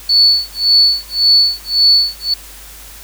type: tone with tremolo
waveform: sine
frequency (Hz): 4449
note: C#8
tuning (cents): +5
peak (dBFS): -5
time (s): 0.09-2.34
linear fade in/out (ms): 5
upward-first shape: sine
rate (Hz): 1.8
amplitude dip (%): 100
effects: added 50 Hz sine -38 dBFS peak until 3.03 s + white hiss -36 dBFS RMS until 3.03 s